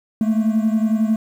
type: beating tone pair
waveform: triangle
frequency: 216.9 / 227.9 Hz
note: A3 / A#3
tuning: -25 / -39 cents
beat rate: 11 Hz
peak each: -14 / -18 dBFS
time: 0.21-1.16 s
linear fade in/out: 2 ms
effects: tanh soft clip ceiling -7 dBFS + 8-bit